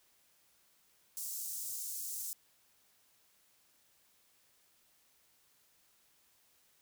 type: high-pass noise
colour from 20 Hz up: pink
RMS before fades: -41 dBFS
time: 1.17-2.33 s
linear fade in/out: 0 ms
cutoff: 6600 Hz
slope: 24 dB/octave
effects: white hiss -70 dBFS RMS until 6.81 s